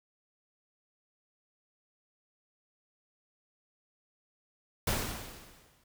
pink noise with exponential decay, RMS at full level -29 dBFS, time 4.87-5.84 s, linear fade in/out 5 ms, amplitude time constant 210 ms, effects none

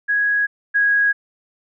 sine tone pair in turn, 1661.2 / 1652 Hz, G#6 / G#6, 0 / -10 cents, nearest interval unison, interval 10 cents, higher first, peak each -15 / -13 dBFS, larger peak second, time 0.08-0.47 / 0.74-1.13 s, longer neither, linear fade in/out 20 ms, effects none

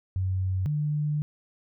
sine tone pair in turn, 93.8 / 149.24 Hz, F#2 / D3, +24 / +28 cents, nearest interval minor sixth, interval 804 cents, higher second, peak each -24 dBFS, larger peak neither, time 0.16-0.66 / 0.66-1.22 s, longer second, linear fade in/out 0 ms, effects none

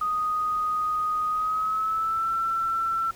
sine tone with pitch glide, 1244.5 to 1341.5 Hz, D#6 to E6, 0 to +30 cents, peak -23 dBFS, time 0.01-3.11 s, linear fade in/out 5 ms, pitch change +130 cents, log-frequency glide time 1.29-2.32 s, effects pink hiss -49 dBFS RMS until 3.15 s

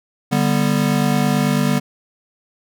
square chord, G major, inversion second, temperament equal with one note detuned, 146.83 / 196 / 245.1 Hz, D3 / G3 / B3, 0 / 0 / -13 cents, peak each -20 / -20 / -20 dBFS, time 0.31-1.8 s, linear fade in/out 20 ms, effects none

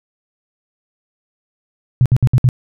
sine tone bursts, 125.8 Hz, B2, 32 cents sharp, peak -7 dBFS, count 5, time 2.01-2.489 s, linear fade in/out 0 ms, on 47 ms, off 61 ms, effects none

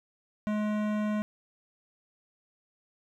sine tone with hard clipping, 211.4 Hz, G#3, 31 cents sharp, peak -29 dBFS, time 0.47-1.22 s, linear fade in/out 0 ms, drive 17 dB, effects none

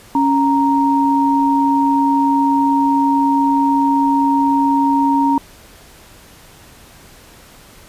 sine tone pair together, 277.2 / 932.3 Hz, C#4 / A#5, 0 / 0 cents, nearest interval octave + major sixth, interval 2100 cents, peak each -14 dBFS, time 0.15-5.38 s, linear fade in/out 2 ms, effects pink hiss -43 dBFS RMS until 7.88 s + resampled to 32000 Hz

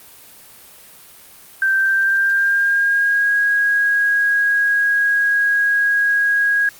sine tone with pitch glide, 1565 to 1645.7 Hz, G6 to G#6, -3 to -16 cents, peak -13 dBFS, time 1.62-6.69 s, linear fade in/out 2 ms, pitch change +87 cents, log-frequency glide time 1.8-3.35 s, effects white hiss -43 dBFS RMS until 6.79 s + Opus 32 kbps

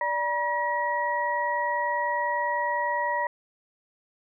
sine tone cluster, 586 / 960 / 1910 Hz, D5 / B5 / A#6, -4 / -49 / +42 cents, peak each -31 / -26 / -30 dBFS, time 0.01-3.27 s, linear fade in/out 2 ms, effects none

